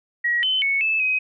sine tone with pitch steps, 1908 / 3051 / 2211 / 2620 / 2524 Hz, A#6 / G7 / C#7 / E7 / D#7, +40 / -48 / -5 / -11 / +24 cents, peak -18 dBFS, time 0.24-1.19 s, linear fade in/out 10 ms, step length 190 ms, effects none

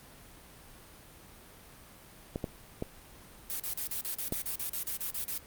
clicks, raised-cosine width 2 ms, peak -19 dBFS, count 4, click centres 2.359 / 2.442 / 2.824 / 4.324 s
blue noise bursts, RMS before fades -35 dBFS, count 14, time 3.5-5.378 s, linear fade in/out 0 ms, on 97 ms, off 40 ms
effects pink hiss -53 dBFS RMS until 5.46 s + Opus 32 kbps

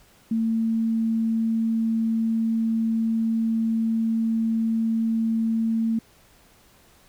sine tone, 225.3 Hz, A3, 41 cents sharp, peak -20 dBFS, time 0.31-5.99 s, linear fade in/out 5 ms, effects pink hiss -56 dBFS RMS until 7.08 s

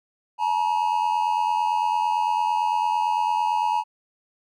triangle tone pair together, 860 / 948.9 Hz, A5 / A#5, -40 / +31 cents, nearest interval major second, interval 171 cents, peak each -21 dBFS, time 0.38-3.84 s, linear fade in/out 50 ms, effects none

